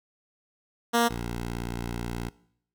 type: tone pair in turn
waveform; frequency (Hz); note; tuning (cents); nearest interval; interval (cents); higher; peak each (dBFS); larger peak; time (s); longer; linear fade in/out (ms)
10% pulse; 234.9 / 58.61; A#3 / A#1; +13 / +10; 2 octaves; 2403; first; -12 / -23; first; 0.93-1.09 / 1.09-2.3; second; 20
effects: noise-tail reverb RT60 0.7 s tail -21 dB re dry

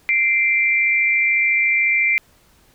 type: tone pair together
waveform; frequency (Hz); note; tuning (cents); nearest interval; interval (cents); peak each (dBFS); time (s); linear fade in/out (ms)
sine; 2086 / 2352; C7 / D7; -6 / +2; major second; 208; -17; 0.09-2.18; 0
effects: pink hiss -55 dBFS RMS until 2.74 s

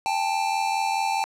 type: tone pair together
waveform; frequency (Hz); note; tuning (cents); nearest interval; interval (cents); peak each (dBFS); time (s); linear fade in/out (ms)
square; 794.3 / 879; G5 / A5; +23 / -2; major second; 175; -26; 0.06-1.24; 0
effects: low-pass 8000 Hz 12 dB/octave + 8-bit

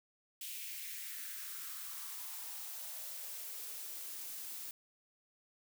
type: noise with high-pass filter sweep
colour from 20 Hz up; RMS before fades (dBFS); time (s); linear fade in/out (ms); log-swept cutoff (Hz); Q
blue; -45; 0.41-4.71; 2; 2700 to 220; 2.9
effects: none

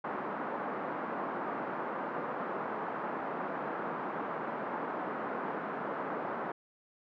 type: band-pass noise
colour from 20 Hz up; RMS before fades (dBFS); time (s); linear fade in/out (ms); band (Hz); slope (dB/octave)
white; -37; 0.04-6.52; 5; 180 to 1300; 24
effects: none

